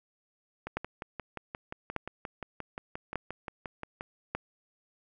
two click trains, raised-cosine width 0.5 ms, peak -22 / -16 dBFS, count 20 / 4, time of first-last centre 0.67-4.009 / 0.77-4.35 s, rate 5.69 / 0.838 Hz, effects none

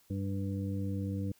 harmonic tone, 98 Hz, G2, in tune, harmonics 1 / 2 / 3 / 5, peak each -34 / -37 / -40 / -46 dBFS, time 0.1-1.32 s, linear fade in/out 5 ms, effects white hiss -66 dBFS RMS until 1.39 s

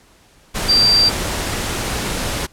sine tone in noise, 4699 Hz, D8, in tune, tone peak -10 dBFS, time 0.68-1.1 s, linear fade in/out 20 ms, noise pink, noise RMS -22 dBFS, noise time 0.54-2.47 s, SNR +9 dB, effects pink hiss -51 dBFS RMS until 2.52 s + low-pass 11000 Hz 12 dB/octave

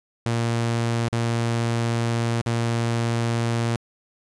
sawtooth tone with dropouts, 116.54 Hz, A#2, in tune, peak -17 dBFS, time 0.26-3.76 s, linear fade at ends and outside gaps 0 ms, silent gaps 1.085-1.127 / 2.415-2.462 s, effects resampled to 22050 Hz

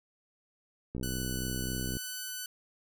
click train, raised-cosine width 3 ms, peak -24 dBFS, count 66, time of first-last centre 0.95-1.969 s, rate 63.8 Hz
5% pulse tone with pitch glide, 1490 to 1499.5 Hz, F#6 to F#6, +12 to +23 cents, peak -26 dBFS, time 1.03-2.46 s, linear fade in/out 2 ms, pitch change +11 cents, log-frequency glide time 1.61-2.13 s
effects none

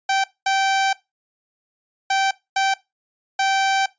sawtooth tone bursts at uneven times, 777 Hz, G5, 16 cents flat, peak -13 dBFS, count 5, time 0.09-0.24 / 0.46-0.93 / 2.1-2.31 / 2.56-2.74 / 3.39-3.86 s, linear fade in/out 5 ms, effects noise-tail reverb RT60 0.2 s tail -19 dB re dry + resampled to 16000 Hz

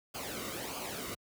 pink noise with flanger, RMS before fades -40 dBFS, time 0.14-1.15 s, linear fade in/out 10 ms, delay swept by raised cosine 0.53 to 1.22 ms, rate 1.6 Hz, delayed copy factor -0.65, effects high-pass 60 Hz 12 dB/octave

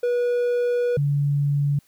triangle / sine tone pair in turn, 485.5 / 143.18 Hz, B4 / D3, -30 / -44 cents, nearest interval octave + major sixth, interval 2114 cents, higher first, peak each -17 / -18 dBFS, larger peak first, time 0.03-0.97 / 0.97-1.79 s, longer first, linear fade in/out 5 ms, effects white hiss -61 dBFS RMS until 1.87 s

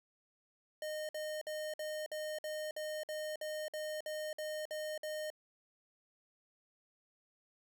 square tone bursts, 614 Hz, D#5, 23 cents flat, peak -39 dBFS, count 14, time 0.82-5.302 s, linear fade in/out 2 ms, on 270 ms, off 54 ms, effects none

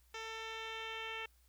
10% pulse tone with low-pass filter sweep, 446.4 Hz, A4, 25 cents sharp, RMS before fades -44 dBFS, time 0.14-1.26 s, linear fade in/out 5 ms, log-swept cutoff 4700 to 2900 Hz, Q 3, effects added 60 Hz sine -66 dBFS peak until 1.48 s + white hiss -73 dBFS RMS until 1.48 s

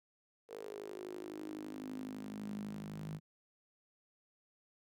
sawtooth tone with high-pass filter sweep, 51.91 Hz, G#1, in tune, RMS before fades -45 dBFS, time 0.48-3.2 s, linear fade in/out 50 ms, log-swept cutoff 460 to 160 Hz, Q 7.9, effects none

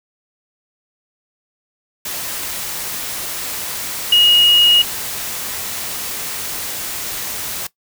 sine tone in noise, 2878 Hz, F#7, 49 cents flat, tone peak -7 dBFS, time 4.12-4.82 s, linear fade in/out 5 ms, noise white, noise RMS -25 dBFS, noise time 2.05-7.67 s, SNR +15 dB, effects noise-tail reverb RT60 0.1 s tail -18 dB re dry

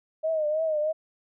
sine tone with vibrato, 622.3 Hz, D#5, in tune, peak -23 dBFS, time 0.23-0.93 s, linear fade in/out 20 ms, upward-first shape triangle, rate 3.1 Hz, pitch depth 83 cents each way, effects none

